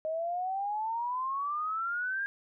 sine exponential sweep, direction up, 622.3 to 1628 Hz, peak -30 dBFS, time 0.05-2.26 s, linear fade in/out 0 ms, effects none

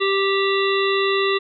harmonic tone, 392 Hz, G4, in tune, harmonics 1 / 3 / 5 / 7 / 9 / 10, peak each -19 / -24 / -26 / -27 / -29 / -29 dBFS, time 0-1.39 s, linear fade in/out 20 ms, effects none

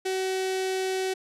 sawtooth tone with notch filter, 377.5 Hz, F#4, 35 cents sharp, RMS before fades -28 dBFS, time 0.05-1.14 s, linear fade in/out 10 ms, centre 1100 Hz, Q 1.5, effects low-pass 10000 Hz 12 dB/octave

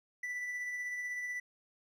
triangle tone with tremolo, 1975.5 Hz, B6, in tune, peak -33 dBFS, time 0.23-1.4 s, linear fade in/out 5 ms, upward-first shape triangle, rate 16 Hz, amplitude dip 35%, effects none

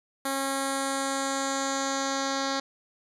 10% pulse tone with low-pass filter sweep, 272 Hz, C#4, 33 cents flat, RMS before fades -29 dBFS, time 0.25-2.6 s, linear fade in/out 5 ms, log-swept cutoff 11000 to 5300 Hz, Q 2.9, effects none

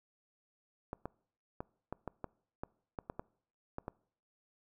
clicks, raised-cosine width 1 ms, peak -25 dBFS, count 12, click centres 0.931 / 1.056 / 1.605 / 1.926 / 2.077 / 2.243 / 2.635 / 2.988 / 3.099 / 3.195 / 3.784 / 3.881 s, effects noise-tail reverb RT60 0.6 s tail -24 dB re dry

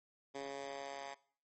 10% pulse tone with high-pass filter sweep, 138.59 Hz, C#3, in tune, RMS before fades -45 dBFS, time 0.34-1.15 s, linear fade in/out 20 ms, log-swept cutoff 350 to 810 Hz, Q 1.4, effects noise-tail reverb RT60 0.5 s tail -20 dB re dry + MP3 32 kbps

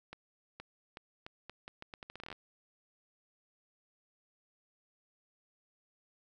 accelerating click train, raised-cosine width 0.3 ms, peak -29 dBFS, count 18, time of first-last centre 0.13-2.327 s, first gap 470 ms, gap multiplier 0.79, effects none

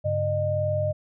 sine tone cluster, 100.1 / 141.8 / 611 Hz, G2 / C#3 / D#5, +37 / +40 / -32 cents, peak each -27 / -32 / -24 dBFS, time 0.04-0.93 s, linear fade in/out 20 ms, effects none

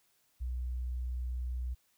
sine tone, 61.9 Hz, B1, 5 cents sharp, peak -33 dBFS, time 0.4-1.75 s, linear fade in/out 20 ms, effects white hiss -72 dBFS RMS until 1.97 s

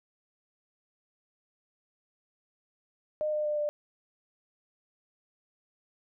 sine tone with pitch steps, 610 / 604.4 / 598.8 / 593.3 Hz, D#5 / D5 / D5 / D5, -34 / +50 / +33 / +18 cents, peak -27 dBFS, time 3.21-3.69 s, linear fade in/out 0 ms, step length 120 ms, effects none

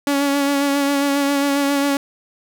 sawtooth tone with vibrato, 281.5 Hz, C#4, 27 cents sharp, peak -12 dBFS, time 0.07-1.97 s, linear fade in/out 2 ms, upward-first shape sine, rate 7.4 Hz, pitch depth 25 cents each way, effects none

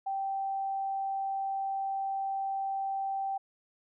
sine tone, 780 Hz, G5, 9 cents flat, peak -30 dBFS, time 0.06-3.38 s, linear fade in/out 10 ms, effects none

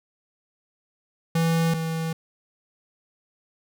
square tone pair in turn, 164.81 / 162.63 Hz, E3 / E3, 0 / -23 cents, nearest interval unison, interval 23 cents, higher first, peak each -20 / -26 dBFS, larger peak first, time 1.35-1.74 / 1.74-2.13 s, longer neither, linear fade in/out 5 ms, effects none

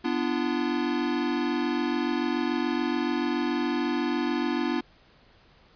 square chord, B diminished, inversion none, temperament equal with one note detuned, 246.9 / 293.7 / 340.9 Hz, B3 / D4 / F4, 0 / 0 / -42 cents, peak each -30 dBFS, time 0.04-4.81 s, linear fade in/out 10 ms, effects pink hiss -58 dBFS RMS until 5.75 s + resampled to 11025 Hz

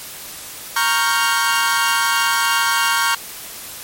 sawtooth chord, G half-diminished seventh, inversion first, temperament equal, 932.3 / 1108.7 / 1396.9 / 1568 Hz, Bb5 / Db6 / F6 / G6, 0 / 0 / 0 / 0 cents, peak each -17 dBFS, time 0.76-3.15 s, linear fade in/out 5 ms, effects white hiss -33 dBFS RMS until 3.83 s + MP3 64 kbps

